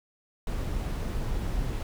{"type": "noise", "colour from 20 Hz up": "brown", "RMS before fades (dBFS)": -30, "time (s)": [0.47, 1.83], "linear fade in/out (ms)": 2, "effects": []}